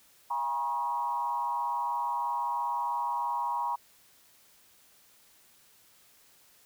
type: tone with frequency modulation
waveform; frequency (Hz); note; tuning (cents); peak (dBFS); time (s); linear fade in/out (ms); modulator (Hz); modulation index
sine; 956; A#5; +43; -28; 0.3-3.76; 10; 135; 0.88
effects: white hiss -61 dBFS RMS until 6.65 s